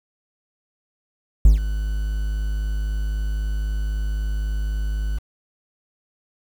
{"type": "tone with ADSR envelope", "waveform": "triangle", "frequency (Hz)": 51.91, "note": "G#1", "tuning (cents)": 0, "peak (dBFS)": -4, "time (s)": [1.45, 5.19], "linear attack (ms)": 3, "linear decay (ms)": 130, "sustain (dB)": -15, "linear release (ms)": 14, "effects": ["7-bit"]}